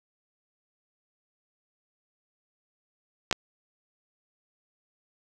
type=clicks; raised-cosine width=0.2 ms; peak=-7 dBFS; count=2; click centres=3.312 / 3.327 s; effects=7-bit